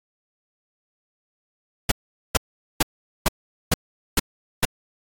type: noise bursts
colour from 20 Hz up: pink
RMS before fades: -17 dBFS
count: 7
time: 1.89-4.652 s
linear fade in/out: 5 ms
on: 26 ms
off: 430 ms
effects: AAC 64 kbps